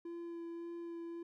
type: tone with vibrato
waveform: triangle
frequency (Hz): 338.9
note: E4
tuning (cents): +48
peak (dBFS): -40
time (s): 0.05-1.23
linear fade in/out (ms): 5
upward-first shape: sine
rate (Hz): 1.8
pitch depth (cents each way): 12
effects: none